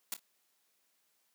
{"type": "noise with echo", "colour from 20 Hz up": "white", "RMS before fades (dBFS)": -36, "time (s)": [0.12, 0.14], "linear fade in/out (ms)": 2, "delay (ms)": 27, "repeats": 2, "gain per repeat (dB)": -12, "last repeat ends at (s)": 0.194, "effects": ["white hiss -75 dBFS RMS until 1.34 s", "high-pass 200 Hz 12 dB/octave"]}